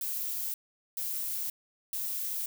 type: noise bursts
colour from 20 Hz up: violet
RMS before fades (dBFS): -34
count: 3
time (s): 0.01-2.46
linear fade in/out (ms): 2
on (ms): 530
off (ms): 430
effects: none